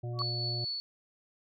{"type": "harmonic tone", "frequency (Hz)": 120, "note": "B2", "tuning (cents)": -49, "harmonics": [1, 3, 5, 6], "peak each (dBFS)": [-34, -44, -48, -50], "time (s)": [0.03, 0.65], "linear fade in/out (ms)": 10}
{"type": "tone with exponential growth", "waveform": "sine", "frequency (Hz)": 1128, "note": "C#6", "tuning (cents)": 30, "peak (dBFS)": -28, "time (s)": [0.13, 0.22], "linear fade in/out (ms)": 2, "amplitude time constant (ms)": 19}
{"type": "tone with tremolo", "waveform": "sine", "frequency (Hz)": 4435, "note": "C#8", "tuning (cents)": 0, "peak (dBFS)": -32, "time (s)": [0.19, 0.8], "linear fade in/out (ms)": 0, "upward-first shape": "sine", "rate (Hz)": 4.5, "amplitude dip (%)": 25}
{"effects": []}